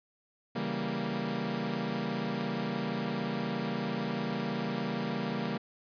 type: chord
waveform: sawtooth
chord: C# diminished seventh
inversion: none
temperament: equal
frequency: 138.59 / 164.81 / 196 / 233.1 Hz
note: C#3 / E3 / G3 / Bb3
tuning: 0 / 0 / 0 / 0 cents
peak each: -36 / -35 / -32 / -31 dBFS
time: 0.55-5.58 s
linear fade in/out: 10 ms
effects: resampled to 11025 Hz